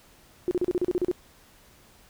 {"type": "tone bursts", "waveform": "sine", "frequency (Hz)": 358, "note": "F4", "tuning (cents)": 43, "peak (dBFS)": -21, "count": 10, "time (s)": [0.48, 1.114], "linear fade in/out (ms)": 0, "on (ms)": 31, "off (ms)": 36, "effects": ["pink hiss -56 dBFS RMS until 2.09 s"]}